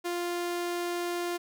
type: tone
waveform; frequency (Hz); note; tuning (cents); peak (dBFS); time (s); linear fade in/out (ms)
sawtooth; 349.2; F4; 0; -26; 0.04-1.38; 20
effects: none